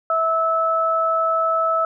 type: tone pair together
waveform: sine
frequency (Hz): 652 / 1304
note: E5 / E6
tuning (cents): -19 / -19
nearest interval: octave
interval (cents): 1200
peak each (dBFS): -21 / -18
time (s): 0.1-1.85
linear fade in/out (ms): 2
effects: none